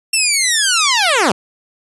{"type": "linear sweep", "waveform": "10% pulse", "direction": "down", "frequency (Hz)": [2723, 167.6], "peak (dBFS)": -3, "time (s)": [0.13, 1.32], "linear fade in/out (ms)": 5, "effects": ["resampled to 24000 Hz"]}